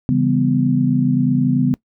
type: chord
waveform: sine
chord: C# half-diminished seventh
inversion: none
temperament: just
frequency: 138.59 / 166.31 / 199.57 / 249.5 Hz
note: C#3 / E3 / G3 / B3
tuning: 0 / +16 / +31 / +18 cents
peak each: -18 / -22 / -22 / -16 dBFS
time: 0.09-1.74 s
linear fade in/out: 0 ms
effects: noise-tail reverb RT60 0.1 s tail -21 dB re dry